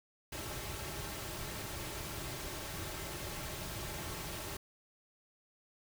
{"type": "noise with comb filter", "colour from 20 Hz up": "pink", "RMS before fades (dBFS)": -42, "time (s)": [0.32, 4.57], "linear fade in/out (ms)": 5, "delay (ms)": 4.1, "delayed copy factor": -0.5, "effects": []}